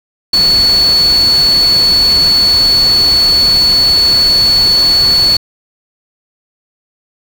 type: tone in noise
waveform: sine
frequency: 4423 Hz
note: C#8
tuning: 5 cents flat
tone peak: -6 dBFS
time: 0.33-5.37 s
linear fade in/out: 5 ms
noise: pink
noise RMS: -21 dBFS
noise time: 0.33-5.37 s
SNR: +12 dB
effects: none